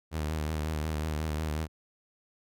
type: tone with vibrato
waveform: sawtooth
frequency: 77.3 Hz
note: D#2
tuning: 11 cents flat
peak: -26 dBFS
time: 0.11-1.68 s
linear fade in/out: 50 ms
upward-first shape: triangle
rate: 5.5 Hz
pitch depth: 65 cents each way
effects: none